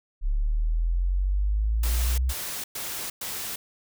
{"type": "exponential sweep", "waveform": "sine", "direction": "up", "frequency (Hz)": [34.65, 65.41], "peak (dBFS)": -21, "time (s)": [0.21, 2.34], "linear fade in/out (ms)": 50}
{"type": "noise bursts", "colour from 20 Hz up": "white", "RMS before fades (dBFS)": -33, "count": 4, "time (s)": [1.83, 3.56], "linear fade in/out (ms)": 5, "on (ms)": 350, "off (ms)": 110}
{"effects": []}